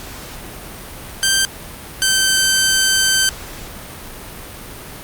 10% pulse tone pair in turn, 1568 / 1548.2 Hz, G6 / G6, 0 / -22 cents, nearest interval unison, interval 22 cents, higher first, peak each -4 dBFS, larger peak neither, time 1.23-1.45 / 2.02-3.29 s, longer second, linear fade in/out 0 ms, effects pink hiss -33 dBFS RMS until 5.03 s + Opus 48 kbps

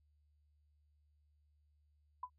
sine tone with exponential decay, 1000 Hz, B5, 21 cents sharp, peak -36 dBFS, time 2.23-2.3 s, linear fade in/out 5 ms, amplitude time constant 15 ms, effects added 74 Hz sine -70 dBFS peak until 2.38 s

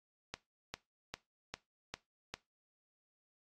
click train, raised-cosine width 0.2 ms, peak -22 dBFS, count 6, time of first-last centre 0.34-2.34 s, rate 2.5 Hz, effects noise-tail reverb RT60 0.2 s tail -18 dB re dry + AAC 32 kbps

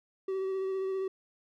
triangle tone with vibrato, 382.3 Hz, G4, 43 cents flat, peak -28 dBFS, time 0.28-1.08 s, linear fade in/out 5 ms, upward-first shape triangle, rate 15 Hz, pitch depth 21 cents each way, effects none

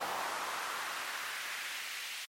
brown noise with high-pass filter sweep, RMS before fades -39 dBFS, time 0-2.26 s, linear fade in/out 20 ms, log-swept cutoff 820 to 2600 Hz, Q 1.5, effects MP3 64 kbps

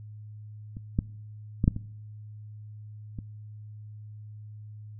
clicks, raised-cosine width 5 ms, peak -26 / -11 / -11 / -6 / -21 / -23 dBFS, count 6, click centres 0.769 / 0.989 / 1.641 / 1.679 / 1.764 / 3.188 s, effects noise-tail reverb RT60 0.8 s tail -23 dB re dry + added 106 Hz sine -41 dBFS peak until 4.99 s

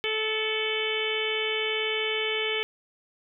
harmonic tone with a mistuned harmonic, 435.5 Hz, A4, 18 cents flat, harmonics 1 / 2 / 3 / 4 / 5 / 6 / 7 / 8, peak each -30 / -41 / -40 / -37 / -31 / -37 / -31 / -37 dBFS, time 0.04-2.63 s, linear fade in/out 0 ms, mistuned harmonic 5, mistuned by +41 cents, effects none

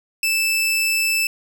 sawtooth tone, 2637 Hz, E7, in tune, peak -14 dBFS, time 0.23-1.27 s, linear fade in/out 2 ms, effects none

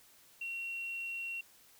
sine tone, 2736 Hz, F7, 36 cents flat, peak -36 dBFS, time 0.41-1.41 s, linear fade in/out 5 ms, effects tanh soft clip ceiling -33 dBFS + white hiss -62 dBFS RMS until 1.79 s

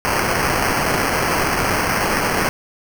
blue noise with sample-and-hold, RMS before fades -19 dBFS, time 0.05-2.49 s, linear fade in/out 0 ms, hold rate 3675 Hz, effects none

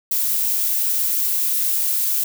violet noise, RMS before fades -20 dBFS, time 0.11-2.24 s, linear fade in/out 5 ms, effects none

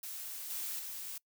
blue noise with level steps, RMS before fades -43 / -39 / -43 dBFS, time 0.03-1.18 s, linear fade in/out 5 ms, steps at 0.5 / 0.79 s, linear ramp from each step 5 ms, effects noise-tail reverb RT60 0.1 s tail -23 dB re dry

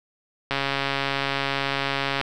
click train, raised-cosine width 0.3 ms, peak -8 dBFS, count 236, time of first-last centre 0.51-2.213 s, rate 138 Hz, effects none

